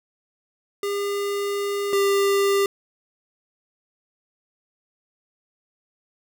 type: tone pair in turn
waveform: square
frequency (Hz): 403.6 / 397.6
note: G#4 / G4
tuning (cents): -49 / +25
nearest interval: unison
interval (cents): 26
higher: first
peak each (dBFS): -24 / -18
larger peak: second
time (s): 0.83-1.93 / 1.93-2.66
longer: first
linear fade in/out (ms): 2
effects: none